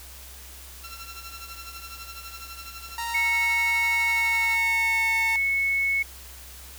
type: tone with tremolo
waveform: 15% pulse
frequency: 1356 Hz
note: E6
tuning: 49 cents sharp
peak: -30 dBFS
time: 0.83-4.58 s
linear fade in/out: 20 ms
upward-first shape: triangle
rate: 12 Hz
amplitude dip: 80%
type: tone with pitch glide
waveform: sawtooth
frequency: 932.3 to 907.3 Hz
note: A#5 to A#5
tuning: 0 to -47 cents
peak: -25 dBFS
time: 2.98-5.36 s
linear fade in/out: 2 ms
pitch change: -47 cents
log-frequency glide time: 4.02-5.15 s
type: tone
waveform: sine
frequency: 2202 Hz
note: C#7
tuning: 12 cents flat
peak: -21 dBFS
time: 3.14-6.03 s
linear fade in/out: 10 ms
effects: added 64 Hz sine -45 dBFS peak until 6.78 s + white hiss -45 dBFS RMS until 6.78 s